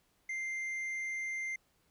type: tone with tanh clipping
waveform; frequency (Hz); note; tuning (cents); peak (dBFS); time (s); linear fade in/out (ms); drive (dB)
sine; 2093; C7; 0; -36; 0.29-1.56; 5; 5
effects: pink hiss -73 dBFS RMS until 1.9 s